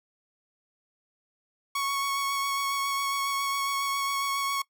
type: tone with vibrato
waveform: sawtooth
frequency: 1108.7 Hz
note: C#6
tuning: in tune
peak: -23 dBFS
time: 1.75-4.62 s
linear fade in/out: 5 ms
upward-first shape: sine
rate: 7.3 Hz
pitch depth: 14 cents each way
effects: noise-tail reverb RT60 0.1 s tail -21 dB re dry